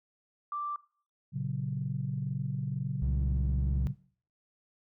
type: tone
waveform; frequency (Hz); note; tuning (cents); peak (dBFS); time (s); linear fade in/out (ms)
sine; 1174.7; D6; 0; -32; 0.52-0.76; 2
type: chord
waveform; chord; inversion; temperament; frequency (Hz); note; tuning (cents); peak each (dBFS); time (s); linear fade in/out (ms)
sine; F# major; first; equal; 116.54 / 138.59 / 185; A#2 / C#3 / F#3; 0 / 0 / 0; -37 / -32 / -37; 1.32-3.95; 50
type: tone with pitch glide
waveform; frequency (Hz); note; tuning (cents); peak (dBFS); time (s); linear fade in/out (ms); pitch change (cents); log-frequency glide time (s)
triangle; 65.9 to 66.51; C2 to C2; +13 to +29; -25; 3.02-3.87; 0; +16; 3.52-3.73
effects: noise-tail reverb RT60 0.5 s tail -21 dB re dry + tanh soft clip ceiling -20 dBFS